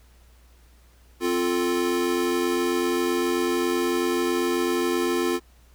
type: chord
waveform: square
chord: F major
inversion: second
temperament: equal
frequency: 261.6 / 349.2 / 440 Hz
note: C4 / F4 / A4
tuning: 0 / 0 / 0 cents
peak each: -29 / -24 / -30 dBFS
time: 1.2-5.4 s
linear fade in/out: 50 ms
effects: added 60 Hz sine -52 dBFS peak until 5.74 s + pink hiss -60 dBFS RMS until 5.74 s